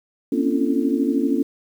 sine tone cluster, 237.2 / 271.1 / 284 / 338.6 / 440.1 Hz, A#3 / C#4 / C#4 / E4 / A4, +30 / -38 / +42 / +46 / 0 cents, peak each -24 / -22 / -22 / -25 / -29 dBFS, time 0.32-1.43 s, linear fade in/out 5 ms, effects 8-bit

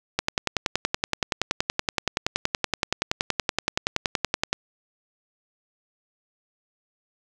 click train, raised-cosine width 0.2 ms, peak -4 dBFS, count 47, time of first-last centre 0.19-4.53 s, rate 10.6 Hz, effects none

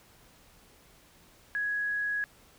sine tone, 1668 Hz, G#6, 7 cents sharp, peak -28 dBFS, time 1.55-2.24 s, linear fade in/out 0 ms, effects pink hiss -59 dBFS RMS until 2.58 s

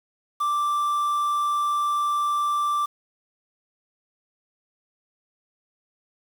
triangle tone with quantisation, 1174.7 Hz, D6, in tune, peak -19 dBFS, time 0.4-2.86 s, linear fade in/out 10 ms, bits 7, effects none

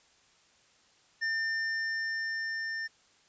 square tone with level ramp, 1800 Hz, A6, 39 cents sharp, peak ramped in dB -29 to -34 dBFS, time 1.21-2.88 s, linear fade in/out 20 ms, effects white hiss -64 dBFS RMS until 3.28 s + resampled to 16000 Hz

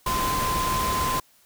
sine tone in noise, 1033 Hz, C6, 22 cents flat, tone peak -24 dBFS, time 0.06-1.2 s, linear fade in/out 5 ms, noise pink, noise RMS -28 dBFS, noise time 0.06-1.2 s, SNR +1 dB, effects white hiss -59 dBFS RMS until 1.45 s

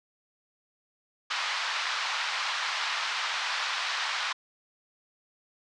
pink band-pass noise, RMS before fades -31 dBFS, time 1.3-4.33 s, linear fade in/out 10 ms, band 950 to 5000 Hz, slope 24 dB/octave, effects resampled to 22050 Hz

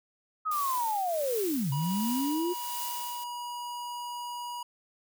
sine linear two-way sweep, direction down then up, 1288 to 130 to 363.2 Hz, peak -27 dBFS, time 0.45-2.54 s, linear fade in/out 20 ms, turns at 1.71 s
blue noise with tremolo, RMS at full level -36 dBFS, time 0.51-3.24 s, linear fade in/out 5 ms, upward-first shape triangle, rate 1.4 Hz, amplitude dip 65%
square tone, 966 Hz, B5, 39 cents flat, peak -36 dBFS, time 1.72-4.63 s, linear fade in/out 5 ms
effects none

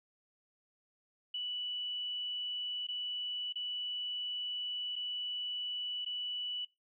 sine tone with dropouts, 2960 Hz, F#7, in tune, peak -35 dBFS, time 1.34-6.65 s, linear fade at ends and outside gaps 5 ms, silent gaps 2.869-2.885 / 3.526-3.556 / 4.957-4.961 / 6.049-6.061 s, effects noise-tail reverb RT60 0.2 s tail -20 dB re dry

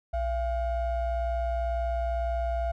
triangle ring-modulated tone, 370 Hz, F#4, in tune, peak -21 dBFS, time 0.13-2.72 s, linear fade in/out 10 ms, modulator 309 Hz, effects none

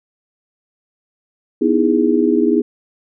sine chord, E major seventh, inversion second, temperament just, 247.2 / 309 / 329.6 / 412 Hz, B3 / D#4 / E4 / G#4, +2 / -12 / 0 / -14 cents, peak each -17 dBFS, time 1.61-2.62 s, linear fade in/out 10 ms, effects none

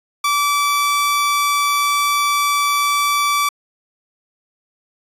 sawtooth tone, 1157 Hz, D6, 26 cents flat, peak -11 dBFS, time 0.24-3.49 s, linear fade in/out 5 ms, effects resampled to 32000 Hz

